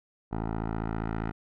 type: tone with low-pass filter sweep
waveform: 10% pulse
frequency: 55 Hz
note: A1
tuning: in tune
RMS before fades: -32 dBFS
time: 0.31-1.32 s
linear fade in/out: 20 ms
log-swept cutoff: 1000 to 1600 Hz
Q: 1.4
effects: none